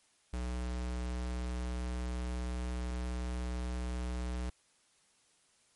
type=tone; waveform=square; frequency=61.4 Hz; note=B1; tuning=9 cents flat; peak=-35 dBFS; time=0.33-4.5 s; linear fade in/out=5 ms; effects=white hiss -69 dBFS RMS until 5.75 s + MP3 48 kbps